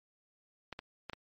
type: clicks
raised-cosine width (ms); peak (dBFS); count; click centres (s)
0.3; -25; 4; 0.727 / 0.791 / 1.097 / 1.133
effects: MP3 48 kbps